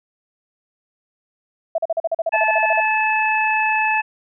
sine tone bursts, 659.3 Hz, E5, in tune, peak -16 dBFS, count 15, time 1.75-2.804 s, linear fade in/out 5 ms, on 32 ms, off 41 ms
harmonic tone, 868 Hz, A5, 24 cents flat, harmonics 1 / 2 / 3, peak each -19 / -22 / -20 dBFS, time 2.32-4.02 s, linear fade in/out 20 ms
effects none

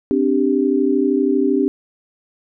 sine chord, C suspended second, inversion none, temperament just, 261.6 / 294.3 / 392.4 Hz, C4 / D4 / G4, 0 / +4 / +2 cents, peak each -18 dBFS, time 0.11-1.68 s, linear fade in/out 0 ms, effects none

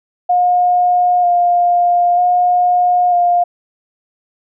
sine tone with vibrato, 710 Hz, F5, 28 cents sharp, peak -9 dBFS, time 0.29-3.44 s, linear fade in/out 10 ms, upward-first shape square, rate 0.53 Hz, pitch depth 15 cents each way, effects none

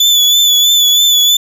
35% pulse tone with vibrato, 3468 Hz, A7, 26 cents flat, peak -5 dBFS, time 0-1.37 s, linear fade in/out 5 ms, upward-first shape triangle, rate 3.1 Hz, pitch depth 43 cents each way, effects none

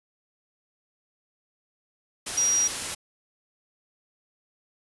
sine tone in noise, 5740 Hz, F8, 47 cents sharp, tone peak -20 dBFS, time 2.37-2.68 s, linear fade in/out 10 ms, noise white, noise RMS -31 dBFS, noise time 2.26-2.95 s, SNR +8 dB, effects resampled to 24000 Hz

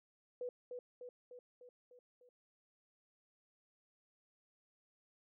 sine tone with echo, 493.9 Hz, B4, in tune, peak -39 dBFS, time 0.41-0.49 s, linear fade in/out 2 ms, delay 300 ms, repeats 6, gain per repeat -4 dB, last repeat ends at 2.29 s, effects none

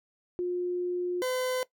sine / 40% pulse tone pair in turn, 356.6 / 509.1 Hz, F4 / C5, +36 / -47 cents, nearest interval tritone, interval 617 cents, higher second, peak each -27 dBFS, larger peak neither, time 0.39-1.22 / 1.22-1.63 s, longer first, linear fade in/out 0 ms, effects noise-tail reverb RT60 0.1 s tail -18 dB re dry

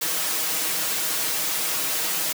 white noise with comb filter, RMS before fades -25 dBFS, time 0.01-2.33 s, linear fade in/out 10 ms, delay 6.3 ms, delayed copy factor +0.95, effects high-pass 200 Hz 12 dB/octave

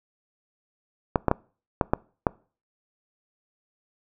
clicks, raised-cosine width 1 ms, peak -5 dBFS, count 6, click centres 1.158 / 1.283 / 1.314 / 1.812 / 1.935 / 2.268 s, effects noise-tail reverb RT60 0.4 s tail -24 dB re dry

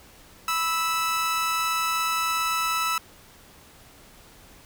sawtooth tone pair together, 987.8 / 1311.3 Hz, B5 / E6, 0 / -9 cents, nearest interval perfect fourth, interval 491 cents, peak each -28 / -20 dBFS, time 0.48-2.98 s, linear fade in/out 2 ms, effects pink hiss -51 dBFS RMS until 4.65 s

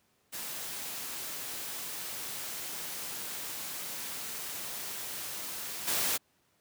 white noise with level steps, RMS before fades -39 / -30 dBFS, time 0.32-6.18 s, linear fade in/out 20 ms, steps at 5.87 s, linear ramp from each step 10 ms, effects pink hiss -71 dBFS RMS until 6.6 s + high-pass 100 Hz 12 dB/octave

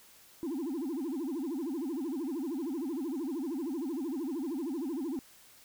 sine tone with vibrato, 297.9 Hz, D4, 25 cents sharp, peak -30 dBFS, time 0.43-5.19 s, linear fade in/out 0 ms, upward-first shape sine, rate 13 Hz, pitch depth 280 cents each way, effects tanh soft clip ceiling -31 dBFS + white hiss -58 dBFS RMS until 5.64 s

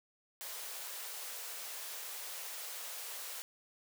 white high-pass noise, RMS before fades -44 dBFS, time 0.41-3.42 s, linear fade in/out 0 ms, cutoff 420 Hz, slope 48 dB/octave, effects none

